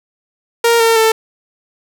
sawtooth tone with pitch steps, 466.2 / 455.3 / 444.6 Hz, A#4 / A#4 / A4, 0 / -41 / +18 cents, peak -5 dBFS, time 0.64-1.12 s, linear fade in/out 5 ms, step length 160 ms, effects none

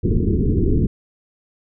pink low-pass noise, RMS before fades -17 dBFS, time 0.03-0.87 s, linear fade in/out 10 ms, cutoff 440 Hz, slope 96 dB/octave, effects none

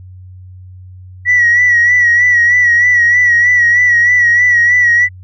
sine tone with vibrato, 1933 Hz, B6, 38 cents flat, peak -5 dBFS, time 1.25-5.09 s, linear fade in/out 50 ms, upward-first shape sine, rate 3.2 Hz, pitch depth 45 cents each way, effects tanh soft clip ceiling -2 dBFS + added 92 Hz sine -31 dBFS peak until 5.23 s

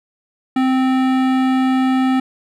sine tone with hard clipping, 260.4 Hz, C4, 8 cents flat, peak -15 dBFS, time 0.56-2.2 s, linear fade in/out 5 ms, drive 17 dB, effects none

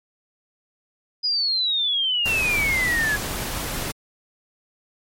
sine exponential sweep, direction down, 4992 to 1661.2 Hz, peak -19 dBFS, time 1.23-3.17 s, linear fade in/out 20 ms
pink noise, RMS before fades -28 dBFS, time 2.25-3.92 s, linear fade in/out 10 ms
effects MP3 64 kbps

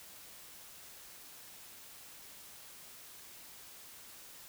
silence, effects white hiss -53 dBFS RMS until 4.48 s

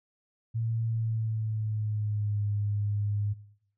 sine tone with pitch glide, 113.7 to 103.07 Hz, A#2 to G#2, -43 to -13 cents, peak -27 dBFS, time 0.54-3.34 s, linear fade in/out 20 ms, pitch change -170 cents, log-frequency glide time 0.87-2.42 s, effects noise-tail reverb RT60 0.7 s tail -19 dB re dry

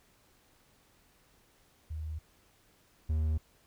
sine / triangle tone pair in turn, 78 / 78 Hz, D#2 / D#2, +5 / +5 cents, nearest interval unison, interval 0 cents, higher neither, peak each -35 / -25 dBFS, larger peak second, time 1.9-2.19 / 3.09-3.38 s, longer neither, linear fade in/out 10 ms, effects pink hiss -66 dBFS RMS until 3.66 s

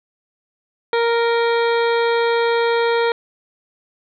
harmonic tone, 466.2 Hz, A#4, in tune, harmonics 1 / 2 / 3 / 4 / 5 / 7 / 8 / 9, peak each -16 / -22 / -26 / -28 / -30 / -33 / -34 / -35 dBFS, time 0.93-3.12 s, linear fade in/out 2 ms, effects none

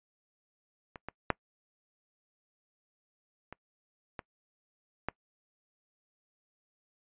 clicks, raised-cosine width 0.5 ms, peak -28 / -23 / -10 / -28 / -23 / -16 dBFS, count 6, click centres 0.958 / 1.086 / 1.303 / 3.526 / 4.192 / 5.086 s, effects noise-tail reverb RT60 0.1 s tail -24 dB re dry + resampled to 8000 Hz

